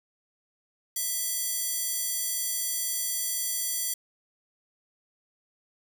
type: tone with high-pass filter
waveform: square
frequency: 661 Hz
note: E5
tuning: 5 cents sharp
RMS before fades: -30 dBFS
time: 0.96-3.94 s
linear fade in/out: 5 ms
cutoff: 7800 Hz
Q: 0.95
effects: 10-bit